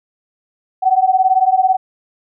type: beating tone pair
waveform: sine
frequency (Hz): 745 / 763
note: F#5 / G5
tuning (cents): +12 / -47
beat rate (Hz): 18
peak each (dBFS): -13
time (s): 0.82-1.77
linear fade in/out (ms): 20
effects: none